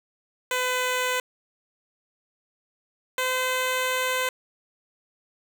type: tone pair in turn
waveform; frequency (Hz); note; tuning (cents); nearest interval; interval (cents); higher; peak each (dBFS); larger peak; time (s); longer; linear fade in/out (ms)
10% pulse; 504 / 511.9; B4 / C5; +35 / -38; unison; 27; second; -15; neither; 0.51-1.2 / 3.18-4.29; second; 2
effects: none